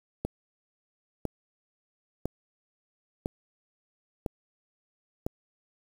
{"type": "click train", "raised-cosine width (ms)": 2, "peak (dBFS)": -16, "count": 6, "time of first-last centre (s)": [0.25, 5.265], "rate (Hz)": 0.997, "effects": ["7-bit"]}